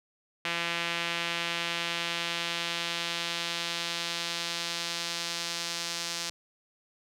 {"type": "tone with band-pass filter sweep", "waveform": "sawtooth", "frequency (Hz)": 170, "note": "F3", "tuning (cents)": -46, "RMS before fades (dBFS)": -33, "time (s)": [0.45, 6.3], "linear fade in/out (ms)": 2, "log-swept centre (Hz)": [2600, 5200], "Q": 1.5, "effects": []}